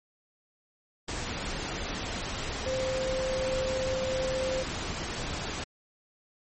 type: tone in noise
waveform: sine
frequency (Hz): 522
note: C5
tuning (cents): -4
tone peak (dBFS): -28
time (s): 2.66-4.63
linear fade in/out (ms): 5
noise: pink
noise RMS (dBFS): -34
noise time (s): 1.08-5.64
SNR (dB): +3
effects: MP3 32 kbps